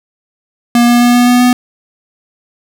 square tone with pitch steps, 238.5 / 240.3 / 242.1 / 243.9 / 245.8 / 247.6 Hz, A#3 / B3 / B3 / B3 / B3 / B3, +40 / -47 / -34 / -21 / -8 / +5 cents, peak -6 dBFS, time 0.75-1.53 s, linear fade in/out 2 ms, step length 130 ms, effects none

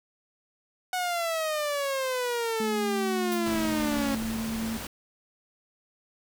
sawtooth exponential sweep, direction down, 740 to 273.2 Hz, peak -23 dBFS, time 0.93-4.15 s, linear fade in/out 2 ms
sine tone with pitch glide, 220 to 224.2 Hz, A3 to A3, 0 to +33 cents, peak -29 dBFS, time 2.6-4.77 s, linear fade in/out 2 ms, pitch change +33 cents, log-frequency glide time 3.42-4.49 s
blue noise with exponential decay, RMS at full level -33 dBFS, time 3.32-3.51 s, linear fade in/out 1 ms, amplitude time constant 40 ms
pink noise, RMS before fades -37 dBFS, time 3.46-4.87 s, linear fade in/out 2 ms
effects none

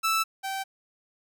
sawtooth tone pair in turn, 1318.5 / 775 Hz, E6 / G5, 0 / -20 cents, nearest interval major sixth, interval 920 cents, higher first, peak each -19 / -26 dBFS, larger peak first, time 0.03-0.24 / 0.43-0.64 s, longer neither, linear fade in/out 20 ms, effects none

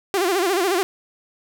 sawtooth tone with vibrato, 370 Hz, F#4, in tune, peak -14 dBFS, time 0.14-0.83 s, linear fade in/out 0 ms, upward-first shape sine, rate 14 Hz, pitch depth 150 cents each way, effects none

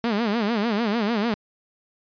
sawtooth tone with vibrato, 219.4 Hz, A3, 5 cents flat, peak -17 dBFS, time 0.04-1.34 s, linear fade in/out 0 ms, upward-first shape sine, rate 6.7 Hz, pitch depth 160 cents each way, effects resampled to 11025 Hz

